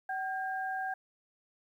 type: tone pair together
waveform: sine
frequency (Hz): 760 / 1608.5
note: F#5 / G6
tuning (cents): +46 / +44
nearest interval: octave + minor second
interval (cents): 1298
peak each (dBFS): -34 / -37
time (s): 0.09-0.94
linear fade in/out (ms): 5
effects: 11-bit